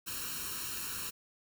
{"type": "noise with comb filter", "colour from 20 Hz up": "white", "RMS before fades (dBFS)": -39, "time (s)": [0.06, 1.11], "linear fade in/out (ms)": 20, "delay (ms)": 0.72, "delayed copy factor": 0.8, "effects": []}